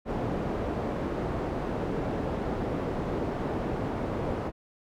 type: low-pass noise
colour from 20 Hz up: white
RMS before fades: -31 dBFS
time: 0.05-4.52 s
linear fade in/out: 50 ms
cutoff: 530 Hz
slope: 12 dB/octave
effects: none